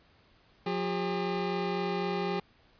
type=tone pair together; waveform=25% pulse; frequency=179.69 / 403.4 Hz; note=F3 / G4; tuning=+50 / +50 cents; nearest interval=octave + major second; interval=1400 cents; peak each=-29 / -28 dBFS; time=0.66-2.4 s; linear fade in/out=5 ms; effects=pink hiss -63 dBFS RMS until 2.79 s + resampled to 11025 Hz